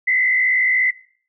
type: tone with frequency modulation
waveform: sine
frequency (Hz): 2032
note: B6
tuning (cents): +49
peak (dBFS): -14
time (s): 0.07-0.91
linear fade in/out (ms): 10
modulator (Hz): 57.1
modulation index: 1.1
effects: noise-tail reverb RT60 0.5 s tail -20 dB re dry